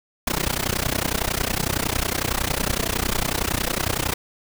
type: noise with amplitude modulation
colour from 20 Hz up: pink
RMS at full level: -20 dBFS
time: 0.27-4.14 s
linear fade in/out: 5 ms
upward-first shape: sine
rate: 30.9 Hz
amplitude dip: 95%
effects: none